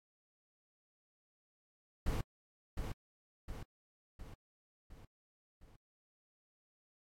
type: noise with echo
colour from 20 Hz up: brown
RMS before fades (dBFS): -34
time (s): 2.06-2.21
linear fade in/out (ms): 5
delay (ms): 710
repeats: 5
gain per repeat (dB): -5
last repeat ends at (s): 5.76
effects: AAC 48 kbps

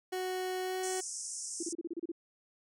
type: tone with pitch glide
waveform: 30% pulse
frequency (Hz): 370 to 372.8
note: F#4 to F#4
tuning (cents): 0 to +13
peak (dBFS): -31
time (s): 0.12-1.01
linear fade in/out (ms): 10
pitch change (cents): +13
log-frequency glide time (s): 0.62-0.76
type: band-pass noise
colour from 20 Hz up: white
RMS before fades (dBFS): -41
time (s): 0.83-1.73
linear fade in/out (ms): 5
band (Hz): 5300 to 9500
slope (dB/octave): 96
type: tone bursts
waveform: sine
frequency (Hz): 336.7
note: E4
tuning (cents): +37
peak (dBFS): -34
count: 9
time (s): 1.6-2.118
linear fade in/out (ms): 5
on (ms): 30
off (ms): 31
effects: none

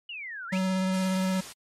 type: exponential two-way sweep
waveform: sine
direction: down then up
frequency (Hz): 2960 to 1337 to 2960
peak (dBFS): -35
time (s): 0.09-0.58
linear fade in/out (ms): 5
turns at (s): 0.47
type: tone with vibrato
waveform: square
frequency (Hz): 187.9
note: F#3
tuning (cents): +27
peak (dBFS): -25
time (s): 0.52-1.41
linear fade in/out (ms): 10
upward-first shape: sine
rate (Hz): 17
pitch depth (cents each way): 13
type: noise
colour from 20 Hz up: white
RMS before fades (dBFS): -41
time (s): 0.93-1.53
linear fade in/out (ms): 10
effects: low-pass 9000 Hz 12 dB/octave + MP3 64 kbps

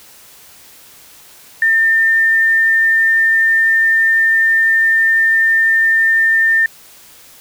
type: tone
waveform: sine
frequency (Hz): 1803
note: A6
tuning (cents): +42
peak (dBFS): -9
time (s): 1.62-6.66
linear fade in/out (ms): 2
effects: white hiss -42 dBFS RMS until 7.4 s

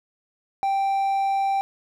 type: tone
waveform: triangle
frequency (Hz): 784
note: G5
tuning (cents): 0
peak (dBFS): -18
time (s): 0.63-1.61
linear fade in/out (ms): 0
effects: none

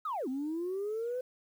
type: linear two-way sweep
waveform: sine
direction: down then up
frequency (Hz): 1318.5 to 251.3 to 512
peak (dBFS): -31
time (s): 0.05-1.21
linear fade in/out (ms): 5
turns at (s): 0.28
effects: tanh soft clip ceiling -29 dBFS + 10-bit

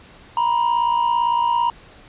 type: tone pair together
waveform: triangle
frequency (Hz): 946.2 / 1004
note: A#5 / B5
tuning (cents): +26 / +28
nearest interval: minor second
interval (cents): 102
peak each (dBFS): -15 / -21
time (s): 0.37-1.7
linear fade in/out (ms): 2
effects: pink hiss -46 dBFS RMS until 2.08 s + resampled to 8000 Hz

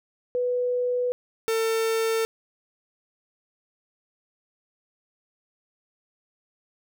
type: tone pair in turn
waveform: sine / 45% pulse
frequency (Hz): 493.9 / 450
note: B4 / A4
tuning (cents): 0 / +39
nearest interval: major second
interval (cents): 161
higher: first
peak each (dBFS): -22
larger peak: neither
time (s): 0.35-1.12 / 1.48-2.25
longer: neither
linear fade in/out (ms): 0
effects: none

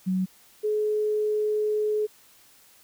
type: tone pair in turn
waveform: sine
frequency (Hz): 186.4 / 424.9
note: F#3 / G#4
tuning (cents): +13 / +40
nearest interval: octave + major second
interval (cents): 1427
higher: second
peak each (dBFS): -22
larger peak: neither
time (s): 0.06-0.26 / 0.63-2.07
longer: second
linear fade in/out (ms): 20
effects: white hiss -56 dBFS RMS until 2.83 s

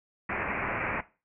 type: low-pass noise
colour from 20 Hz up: white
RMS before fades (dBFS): -32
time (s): 0.29-1.01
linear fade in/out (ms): 5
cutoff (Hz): 2500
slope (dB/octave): 96
effects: noise-tail reverb RT60 0.3 s tail -17 dB re dry

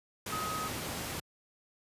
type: tone in noise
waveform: sine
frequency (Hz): 1263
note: D#6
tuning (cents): +26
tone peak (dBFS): -35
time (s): 0.32-0.68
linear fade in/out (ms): 5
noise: pink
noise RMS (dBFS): -37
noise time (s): 0.26-1.2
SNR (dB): -1
effects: high-pass 80 Hz 12 dB/octave + resampled to 32000 Hz

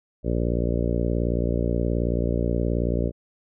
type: harmonic tone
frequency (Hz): 58.7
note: A#1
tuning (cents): +13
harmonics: 1 / 2 / 3 / 4 / 5 / 6 / 7 / 8 / 9 / 10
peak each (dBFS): -25 / -28 / -30 / -31 / -32 / -33 / -33 / -34 / -35 / -35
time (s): 0.23-3.12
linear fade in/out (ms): 50
effects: none

